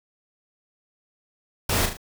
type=noise with echo; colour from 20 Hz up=pink; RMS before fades=-23 dBFS; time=1.69-1.86 s; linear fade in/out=5 ms; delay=37 ms; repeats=3; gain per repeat=-6 dB; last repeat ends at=1.971 s; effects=none